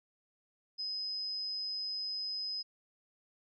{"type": "tone", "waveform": "sine", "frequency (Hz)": 5050, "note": "D#8", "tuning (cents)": 25, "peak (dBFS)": -35, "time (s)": [0.78, 2.63], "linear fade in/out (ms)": 20, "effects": []}